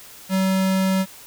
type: tone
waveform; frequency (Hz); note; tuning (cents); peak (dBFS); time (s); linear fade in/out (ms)
square; 190; F#3; +46; -18; 0.29-1.06; 50
effects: white hiss -43 dBFS RMS until 1.26 s